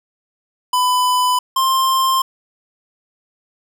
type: tone pair in turn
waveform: square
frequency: 1000 / 1054 Hz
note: B5 / C6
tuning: +21 / +12 cents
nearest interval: minor second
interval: 91 cents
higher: second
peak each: -14 dBFS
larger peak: neither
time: 0.73-1.39 / 1.56-2.22 s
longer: neither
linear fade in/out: 5 ms
effects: none